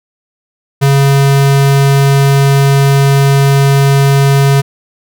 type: tone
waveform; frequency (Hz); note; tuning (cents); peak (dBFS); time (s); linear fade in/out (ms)
square; 138.59; C#3; 0; -6; 0.81-4.62; 20
effects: none